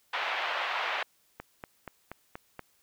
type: band-pass noise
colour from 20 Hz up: pink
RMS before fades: -32 dBFS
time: 0.13-1.03 s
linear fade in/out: 5 ms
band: 690 to 3200 Hz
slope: 24 dB/octave
type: click train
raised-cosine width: 0.5 ms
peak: -24 dBFS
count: 6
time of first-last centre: 1.4-2.593 s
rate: 4.19 Hz
effects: white hiss -68 dBFS RMS until 2.82 s